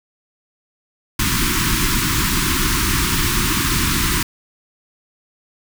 pink band-stop noise, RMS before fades -18 dBFS, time 1.19-4.23 s, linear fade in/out 5 ms, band 380 to 940 Hz, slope 96 dB/octave, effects none

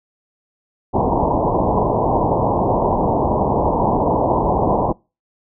white low-pass noise, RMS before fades -17 dBFS, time 0.93-4.93 s, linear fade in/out 20 ms, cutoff 1000 Hz, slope 96 dB/octave, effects noise-tail reverb RT60 0.3 s tail -26 dB re dry

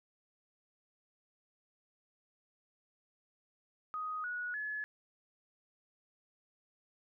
sine tone with pitch steps, 1250 / 1461 / 1707.6 Hz, D#6 / F#6 / G#6, +8 / -22 / +48 cents, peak -36 dBFS, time 3.94-4.84 s, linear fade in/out 0 ms, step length 300 ms, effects none

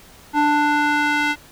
square tone with band-pass filter sweep, 295.1 Hz, D4, 8 cents sharp, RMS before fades -18 dBFS, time 0.33-1.36 s, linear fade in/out 50 ms, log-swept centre 900 to 2000 Hz, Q 1.4, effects pink hiss -46 dBFS RMS until 1.51 s

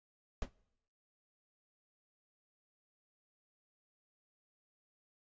brown noise with exponential decay, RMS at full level -32 dBFS, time 0.42-0.51 s, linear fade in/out 1 ms, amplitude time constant 18 ms, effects noise-tail reverb RT60 0.8 s tail -23 dB re dry + resampled to 16000 Hz

